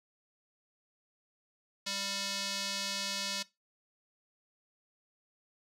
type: tone with band-pass filter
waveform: square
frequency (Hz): 197.7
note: G3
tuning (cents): +15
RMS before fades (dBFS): -36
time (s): 1.86-3.43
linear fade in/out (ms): 10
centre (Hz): 4700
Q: 1.8
effects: noise-tail reverb RT60 0.2 s tail -19 dB re dry